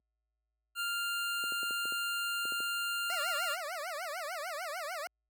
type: tone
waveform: 25% pulse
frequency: 1396.9 Hz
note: F6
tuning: in tune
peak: -29 dBFS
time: 0.75-3.58 s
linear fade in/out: 50 ms
type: clicks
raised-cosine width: 2 ms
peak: -31 dBFS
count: 9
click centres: 1.439 / 1.522 / 1.631 / 1.708 / 1.855 / 1.923 / 2.454 / 2.522 / 2.604 s
type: tone with vibrato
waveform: 20% pulse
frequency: 654 Hz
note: E5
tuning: 14 cents flat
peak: -32 dBFS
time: 3.1-5.07 s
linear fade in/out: 0 ms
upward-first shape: triangle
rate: 6.7 Hz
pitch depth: 280 cents each way
effects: added 57 Hz sine -55 dBFS peak until 5.29 s + high-pass 300 Hz 12 dB/octave